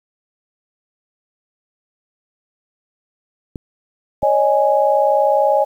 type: clicks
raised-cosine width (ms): 3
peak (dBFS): -15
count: 2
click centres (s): 3.558 / 4.229
type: chord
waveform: sine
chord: C# suspended second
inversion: none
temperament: equal with one note detuned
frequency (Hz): 554.4 / 614.4 / 830.6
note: C#5 / D#5 / G#5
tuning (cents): 0 / -22 / 0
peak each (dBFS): -16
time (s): 4.22-5.65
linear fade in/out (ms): 20
effects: 8-bit